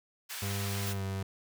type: high-pass noise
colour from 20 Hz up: pink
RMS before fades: -40 dBFS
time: 0.29-0.94 s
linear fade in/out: 20 ms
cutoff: 1600 Hz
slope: 12 dB/octave
type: tone with pitch glide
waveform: 35% pulse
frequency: 99.5 to 96.72 Hz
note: G2 to G2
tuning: +26 to -23 cents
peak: -31 dBFS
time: 0.42-1.23 s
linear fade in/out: 5 ms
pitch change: -49 cents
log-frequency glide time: 0.93-1.01 s
type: noise with exponential decay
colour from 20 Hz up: violet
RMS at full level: -38 dBFS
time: 0.87-1.08 s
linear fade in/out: 0 ms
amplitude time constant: 44 ms
effects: none